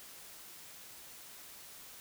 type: silence
effects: white hiss -52 dBFS RMS until 2 s